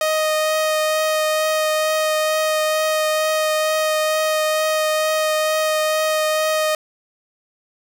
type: tone with vibrato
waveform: sawtooth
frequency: 622.3 Hz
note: D#5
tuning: in tune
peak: -13 dBFS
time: 0.01-6.75 s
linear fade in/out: 2 ms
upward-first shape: triangle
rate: 2.2 Hz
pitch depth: 11 cents each way
effects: none